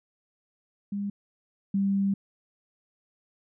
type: tone pair in turn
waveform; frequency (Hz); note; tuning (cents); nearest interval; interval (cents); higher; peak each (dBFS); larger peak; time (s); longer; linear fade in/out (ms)
sine; 201.6 / 197.11; G3 / G3; +49 / +10; unison; 39; first; -28 / -22; second; 0.92-1.1 / 1.74-2.14; second; 5
effects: none